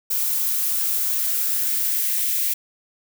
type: noise with high-pass filter sweep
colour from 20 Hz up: violet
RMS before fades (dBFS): -22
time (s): 0.1-2.54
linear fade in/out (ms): 10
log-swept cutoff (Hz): 870 to 2100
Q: 2.2
effects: none